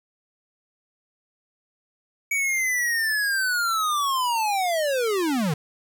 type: linear sweep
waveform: square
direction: down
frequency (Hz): 2272 to 138.59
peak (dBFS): -22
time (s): 2.31-5.54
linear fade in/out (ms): 5
effects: none